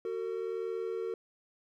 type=tone pair together; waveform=triangle; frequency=372.7 / 453.7 Hz; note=F#4 / A#4; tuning=+13 / -47 cents; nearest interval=minor third; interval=340 cents; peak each=-35 / -33 dBFS; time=0.05-1.14 s; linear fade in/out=2 ms; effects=none